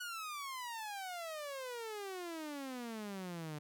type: exponential sweep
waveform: sawtooth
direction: down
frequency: 1480 to 146.83 Hz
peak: -38 dBFS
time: 0-3.59 s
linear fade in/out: 10 ms
effects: none